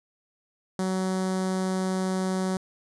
sawtooth tone with notch filter, 187.5 Hz, F#3, 23 cents sharp, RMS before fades -27 dBFS, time 0.79-2.57 s, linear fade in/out 2 ms, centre 2600 Hz, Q 1, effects resampled to 24000 Hz

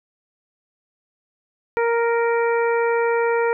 harmonic tone, 466.2 Hz, A#4, in tune, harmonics 1 / 2 / 3 / 4 / 5, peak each -18 / -24 / -28 / -30 / -32 dBFS, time 1.77-3.53 s, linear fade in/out 0 ms, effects none

